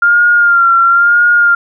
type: tone with vibrato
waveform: sine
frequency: 1396.9 Hz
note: F6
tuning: in tune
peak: -5 dBFS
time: 0.02-1.55 s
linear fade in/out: 5 ms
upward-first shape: sine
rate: 1 Hz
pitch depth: 40 cents each way
effects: none

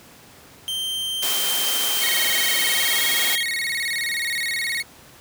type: tone with pitch glide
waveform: 45% pulse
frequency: 3137 to 3250 Hz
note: G7 to G#7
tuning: +1 to -38 cents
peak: -24 dBFS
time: 0.68-3.43 s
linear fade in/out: 0 ms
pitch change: +61 cents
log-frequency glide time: 2.69-3.04 s
type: high-pass noise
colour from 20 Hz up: white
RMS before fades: -24 dBFS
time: 1.22-3.36 s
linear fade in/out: 10 ms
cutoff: 280 Hz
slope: 12 dB/octave
type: tone with vibrato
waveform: 30% pulse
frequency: 2032 Hz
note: B6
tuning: 49 cents sharp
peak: -20 dBFS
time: 2.01-4.83 s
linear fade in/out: 20 ms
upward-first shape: square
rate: 19 Hz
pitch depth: 130 cents each way
effects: pink hiss -47 dBFS RMS until 5.2 s + high-pass 80 Hz 12 dB/octave

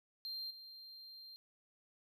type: tone with level steps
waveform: triangle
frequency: 4176 Hz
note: C8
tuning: 4 cents flat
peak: -40 / -50 dBFS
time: 0.25-1.36 s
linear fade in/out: 0 ms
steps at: 0.5 s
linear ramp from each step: 10 ms
effects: none

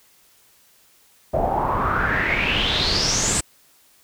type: noise with low-pass filter sweep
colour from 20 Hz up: pink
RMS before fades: -21 dBFS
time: 1.33-3.41 s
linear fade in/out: 10 ms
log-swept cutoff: 630 to 8300 Hz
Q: 6.8
effects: white hiss -56 dBFS RMS until 4.03 s

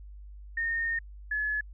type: tone pair in turn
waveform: sine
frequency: 1836 / 1708 Hz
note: A#6 / G#6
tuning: -27 / +48 cents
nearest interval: minor second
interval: 125 cents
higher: first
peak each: -27 dBFS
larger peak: neither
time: 0.57-0.99 / 1.31-1.61 s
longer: first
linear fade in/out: 5 ms
effects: added 50 Hz sine -43 dBFS peak until 1.73 s

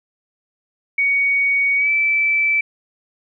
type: tone with pitch glide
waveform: sine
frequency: 2240 to 2319 Hz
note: C#7 to D7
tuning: +18 to -22 cents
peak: -14 dBFS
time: 0.98-2.61 s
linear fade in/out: 5 ms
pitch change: +60 cents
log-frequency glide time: 1.77-1.9 s
effects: none

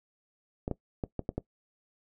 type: clicks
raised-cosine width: 2 ms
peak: -18 dBFS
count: 6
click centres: 0.679 / 0.713 / 1.038 / 1.193 / 1.291 / 1.38 s
effects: noise-tail reverb RT60 0.1 s tail -18 dB re dry

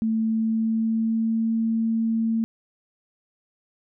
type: tone with pitch glide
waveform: sine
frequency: 222.3 to 225.5 Hz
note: A3 to A3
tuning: +18 to +43 cents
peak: -20 dBFS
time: 0.02-2.44 s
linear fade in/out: 0 ms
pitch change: +25 cents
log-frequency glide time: 0.28-1.53 s
effects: none

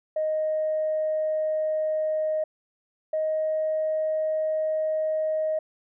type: tone pair in turn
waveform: sine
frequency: 622.3 / 625.7 Hz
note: D#5 / D#5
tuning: 0 / +10 cents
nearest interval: unison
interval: 10 cents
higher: second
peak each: -22 dBFS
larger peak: neither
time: 0.16-2.44 / 3.13-5.59 s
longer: second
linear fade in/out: 5 ms
effects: tanh soft clip ceiling -18 dBFS

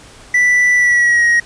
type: tone with pitch glide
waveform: triangle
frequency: 1973 to 1887.2 Hz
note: B6 to A#6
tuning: -2 to +21 cents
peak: -7 dBFS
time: 0.34-1.4 s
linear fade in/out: 5 ms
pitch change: -77 cents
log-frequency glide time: 0.76-1.25 s
effects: pink hiss -40 dBFS RMS until 1.45 s + resampled to 22050 Hz

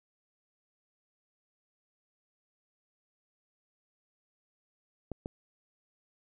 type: clicks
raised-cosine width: 2 ms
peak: -23 dBFS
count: 2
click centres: 5.117 / 5.259 s
effects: none

